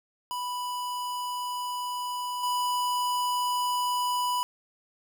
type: tone with level steps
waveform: square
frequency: 987.8 Hz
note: B5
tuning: in tune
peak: -31 / -26 dBFS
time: 0.31-4.43 s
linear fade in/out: 0 ms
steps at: 2.43 s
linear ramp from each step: 5 ms
effects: none